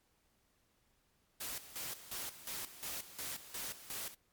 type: noise with tremolo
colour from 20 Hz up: white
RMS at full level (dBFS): -42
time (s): 1.4-4.15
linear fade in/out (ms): 10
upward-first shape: square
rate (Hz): 2.8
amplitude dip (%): 75
effects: pink hiss -75 dBFS RMS until 4.32 s + MP3 96 kbps